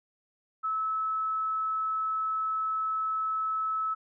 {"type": "tone", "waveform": "sine", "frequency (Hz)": 1300, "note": "E6", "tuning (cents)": -24, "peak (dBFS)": -27, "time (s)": [0.63, 3.95], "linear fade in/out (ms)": 20, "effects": []}